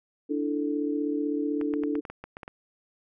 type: chord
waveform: sine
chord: D suspended second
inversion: none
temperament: equal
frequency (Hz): 293.7 / 329.6 / 440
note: D4 / E4 / A4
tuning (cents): 0 / 0 / 0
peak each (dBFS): -27 / -33 / -32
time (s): 0.29-2.01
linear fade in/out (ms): 20
type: clicks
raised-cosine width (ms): 0.5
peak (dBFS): -24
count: 10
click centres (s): 1.613 / 1.738 / 1.836 / 1.954 / 2.052 / 2.1 / 2.24 / 2.369 / 2.432 / 2.479
effects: none